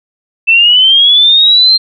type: linear sweep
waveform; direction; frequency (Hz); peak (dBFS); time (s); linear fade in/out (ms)
sine; up; 2637 to 4186; -3; 0.47-1.78; 20
effects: none